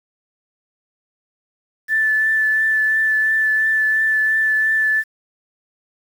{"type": "tone with vibrato", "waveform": "sine", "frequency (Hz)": 1753, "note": "A6", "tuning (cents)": -7, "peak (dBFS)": -14, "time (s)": [1.88, 5.04], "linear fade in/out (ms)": 50, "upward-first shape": "triangle", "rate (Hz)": 2.9, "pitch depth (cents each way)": 15, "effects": ["7-bit"]}